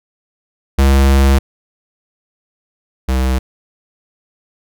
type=tone pair in turn; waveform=square; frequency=68 / 64.74 Hz; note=C#2 / C2; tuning=-33 / -18 cents; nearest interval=minor second; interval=85 cents; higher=first; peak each=-8 / -13 dBFS; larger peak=first; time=0.78-1.39 / 3.08-3.39 s; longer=first; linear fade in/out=10 ms; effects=none